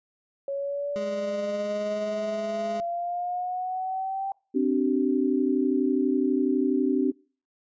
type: exponential sweep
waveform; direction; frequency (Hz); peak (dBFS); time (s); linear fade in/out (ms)
sine; up; 553 to 784; -27; 0.48-4.32; 2
type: tone with tremolo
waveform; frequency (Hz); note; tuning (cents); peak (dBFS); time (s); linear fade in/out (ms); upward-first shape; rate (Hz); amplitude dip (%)
25% pulse; 208.3; G#3; +5; -28; 0.96-2.8; 0; triangle; 19; 30
type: chord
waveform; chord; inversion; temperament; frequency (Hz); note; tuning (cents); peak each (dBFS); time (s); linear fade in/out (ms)
sine; C suspended second; none; equal with one note detuned; 261.6 / 293.7 / 382.8; C4 / D4 / G4; 0 / 0 / -41; -24 / -25 / -27; 4.54-7.12; 20
effects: noise-tail reverb RT60 0.4 s tail -25 dB re dry + resampled to 16000 Hz